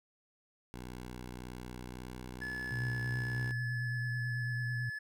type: tone with pitch glide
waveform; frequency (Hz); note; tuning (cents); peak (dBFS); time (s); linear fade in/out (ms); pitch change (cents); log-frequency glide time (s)
10% pulse; 61.74 to 62.46; B1 to B1; 0 to +20; -35; 0.74-3.52; 0; +20; 1.78-2.13
type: tone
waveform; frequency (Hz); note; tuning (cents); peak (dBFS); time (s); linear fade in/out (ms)
triangle; 1718; A6; -42; -36; 2.41-4.99; 10
type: tone with vibrato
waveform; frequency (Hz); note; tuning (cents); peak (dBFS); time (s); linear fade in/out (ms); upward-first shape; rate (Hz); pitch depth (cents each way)
sine; 121.3; B2; -31; -34; 2.71-4.9; 10; triangle; 9.1; 44
effects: none